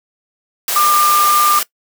sine tone in noise, 1197 Hz, D6, 33 cents sharp, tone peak -10 dBFS, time 0.76-1.59 s, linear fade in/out 2 ms, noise white, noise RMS -18 dBFS, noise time 0.68-1.63 s, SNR +5 dB, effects noise-tail reverb RT60 0.1 s tail -20 dB re dry + high-pass 400 Hz 12 dB/octave

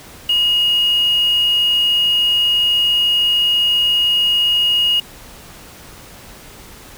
sine tone with quantisation, 2873 Hz, F7, 48 cents sharp, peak -12 dBFS, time 0.29-5 s, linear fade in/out 5 ms, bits 5, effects pink hiss -39 dBFS RMS until 6.97 s

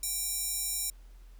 square tone with high-pass filter, 784 Hz, G5, in tune, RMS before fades -33 dBFS, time 0.03-0.9 s, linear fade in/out 2 ms, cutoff 7800 Hz, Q 1.7, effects added 42 Hz sine -48 dBFS peak until 1.39 s + pink hiss -66 dBFS RMS until 1.39 s

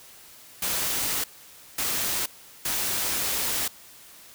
white noise bursts at uneven times, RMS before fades -27 dBFS, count 3, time 0.62-1.24 / 1.78-2.26 / 2.65-3.68 s, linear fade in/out 5 ms, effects white hiss -49 dBFS RMS until 4.34 s

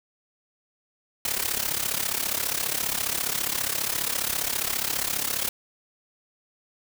white noise with amplitude modulation, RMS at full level -24 dBFS, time 1.25-5.49 s, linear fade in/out 2 ms, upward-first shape sine, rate 34.8 Hz, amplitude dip 80%, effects none

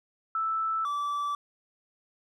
sine / triangle tone pair in turn, 1318.5 / 1159.1 Hz, E6 / D6, 0 / -23 cents, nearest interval major second, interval 223 cents, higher first, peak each -26 dBFS, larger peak neither, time 0.35-0.85 / 0.85-1.35 s, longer neither, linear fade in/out 2 ms, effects none

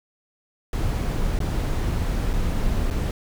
brown noise with dropouts, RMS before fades -23 dBFS, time 0.73-3.11 s, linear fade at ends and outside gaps 1 ms, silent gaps 1.39-1.403 / 2.333-2.337 / 2.902-2.909 s, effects none

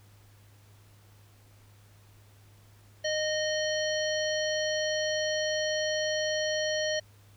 harmonic tone with a mistuned harmonic, 616 Hz, D#5, 17 cents flat, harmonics 1 / 3 / 5 / 7 / 9, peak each -29 / -34 / -36 / -37 / -39 dBFS, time 3.04-7 s, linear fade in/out 10 ms, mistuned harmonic 9, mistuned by +47 cents, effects added 102 Hz sine -55 dBFS peak until 7.36 s + pink hiss -62 dBFS RMS until 7.36 s

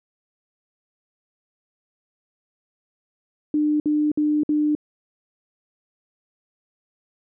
sine tone bursts, 300.1 Hz, D4, 38 cents sharp, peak -17 dBFS, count 4, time 3.54-4.751 s, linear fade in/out 2 ms, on 260 ms, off 57 ms, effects none

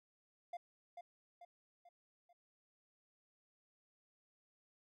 triangle tone with echo, 698.5 Hz, F5, in tune, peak -40 dBFS, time 0.53-0.57 s, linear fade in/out 5 ms, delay 440 ms, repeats 4, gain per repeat -6 dB, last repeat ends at 2.33 s, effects none

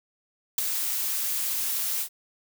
blue noise with ADSR envelope, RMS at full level -20 dBFS, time 0.58-2.09 s, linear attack 5 ms, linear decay 6 ms, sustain -8 dB, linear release 82 ms, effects none

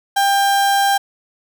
35% pulse tone, 795 Hz, G5, 24 cents sharp, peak -11 dBFS, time 0.16-0.98 s, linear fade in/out 10 ms, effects none

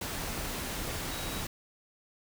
sine tone in noise, 3840 Hz, B7, 49 cents flat, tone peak -45 dBFS, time 1.11-1.41 s, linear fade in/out 5 ms, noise pink, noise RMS -36 dBFS, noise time 0.01-1.47 s, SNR -12 dB, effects none

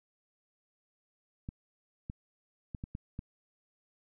clicks, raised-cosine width 5 ms, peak -26 dBFS, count 6, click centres 1.489 / 2.099 / 2.748 / 2.839 / 2.951 / 3.191 s, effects none

